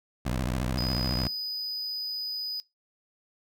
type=tone with vibrato; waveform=15% pulse; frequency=62.6 Hz; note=B1; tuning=24 cents sharp; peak=-21 dBFS; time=0.25-1.28 s; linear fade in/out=10 ms; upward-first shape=sine; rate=14 Hz; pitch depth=240 cents each way
type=tone; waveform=triangle; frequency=4978 Hz; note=D#8; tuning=in tune; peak=-29 dBFS; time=0.78-2.6 s; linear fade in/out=0 ms
effects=noise-tail reverb RT60 0.2 s tail -22 dB re dry